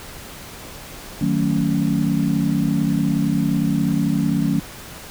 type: chord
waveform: sine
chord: D# half-diminished seventh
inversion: none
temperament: just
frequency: 155.56 / 186.68 / 224 / 280 Hz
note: D#3 / F#3 / A3 / C#4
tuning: 0 / +16 / +31 / +18 cents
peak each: -22 dBFS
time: 1.21-4.6 s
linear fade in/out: 5 ms
effects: pink hiss -37 dBFS RMS until 5.1 s